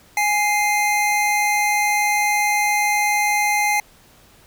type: tone pair together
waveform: square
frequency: 830.6 / 2093 Hz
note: G#5 / C7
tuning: 0 / 0 cents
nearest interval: octave + major third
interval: 1600 cents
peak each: -20 dBFS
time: 0.17-3.8 s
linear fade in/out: 2 ms
effects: pink hiss -51 dBFS RMS until 4.46 s